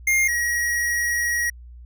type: tone pair in turn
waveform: square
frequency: 2121 / 1901.6 Hz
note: C7 / A#6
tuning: +23 / +34 cents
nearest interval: major second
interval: 189 cents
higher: first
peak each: -17 / -21 dBFS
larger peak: first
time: 0.07-0.28 / 0.28-1.5 s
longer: second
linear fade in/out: 5 ms
effects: added 60 Hz sine -39 dBFS peak until 1.85 s